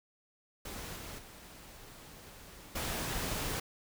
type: noise with level steps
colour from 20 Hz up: pink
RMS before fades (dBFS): -43 / -45 / -52 / -36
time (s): 0.65-3.6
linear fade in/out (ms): 5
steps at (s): 0.96 / 1.18 / 2.75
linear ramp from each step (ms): 10
effects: none